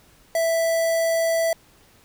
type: tone with notch filter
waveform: square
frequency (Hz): 659.3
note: E5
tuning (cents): 0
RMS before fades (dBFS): -21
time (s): 0.35-1.53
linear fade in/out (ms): 2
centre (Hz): 3000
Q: 1.6
effects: pink hiss -55 dBFS RMS until 2.04 s